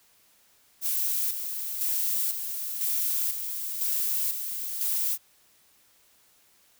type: noise with tremolo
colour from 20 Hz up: violet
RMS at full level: -27 dBFS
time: 0.81-5.18 s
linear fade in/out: 50 ms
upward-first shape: square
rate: 1 Hz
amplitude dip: 50%
effects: white hiss -62 dBFS RMS until 6.79 s